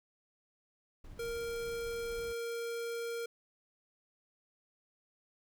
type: noise with tremolo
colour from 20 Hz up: brown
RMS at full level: -49 dBFS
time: 1.04-2.33 s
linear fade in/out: 5 ms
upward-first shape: triangle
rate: 16 Hz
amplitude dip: 35%
type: tone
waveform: square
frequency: 466.2 Hz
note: A#4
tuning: in tune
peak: -37 dBFS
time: 1.19-3.26 s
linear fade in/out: 5 ms
effects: none